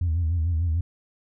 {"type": "tone with vibrato", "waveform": "sine", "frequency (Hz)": 83.1, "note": "E2", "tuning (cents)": 15, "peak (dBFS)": -19, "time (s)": [0.01, 0.81], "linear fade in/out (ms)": 5, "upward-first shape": "sine", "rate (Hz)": 6.7, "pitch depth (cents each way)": 99, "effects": ["tanh soft clip ceiling -18 dBFS"]}